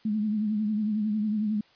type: tone with vibrato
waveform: sine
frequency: 212.6 Hz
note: G#3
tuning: 41 cents sharp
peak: -24 dBFS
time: 0.05-1.61 s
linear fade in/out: 5 ms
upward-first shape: triangle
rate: 11 Hz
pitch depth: 68 cents each way
effects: white hiss -60 dBFS RMS until 1.75 s + resampled to 11025 Hz